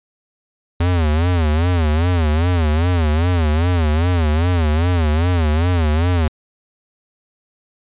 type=tone with vibrato; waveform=square; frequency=82.41 Hz; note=E2; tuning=in tune; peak=-14 dBFS; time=0.8-6.28 s; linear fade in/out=5 ms; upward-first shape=sine; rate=2.5 Hz; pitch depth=160 cents each way; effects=resampled to 8000 Hz